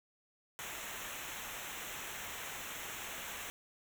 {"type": "noise with comb filter", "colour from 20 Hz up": "pink", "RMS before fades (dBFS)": -44, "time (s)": [0.59, 3.5], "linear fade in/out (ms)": 0, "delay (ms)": 0.21, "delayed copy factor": -0.8, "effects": []}